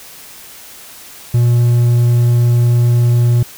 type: tone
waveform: triangle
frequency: 120 Hz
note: B2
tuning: 49 cents flat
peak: -6 dBFS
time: 1.34-3.43 s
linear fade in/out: 5 ms
effects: white hiss -36 dBFS RMS until 3.57 s